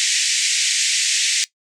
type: band-pass noise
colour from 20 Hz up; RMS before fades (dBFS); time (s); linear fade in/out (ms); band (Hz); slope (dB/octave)
white; -19; 0-1.44; 0; 1900 to 8100; 48
effects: noise-tail reverb RT60 0.1 s tail -17 dB re dry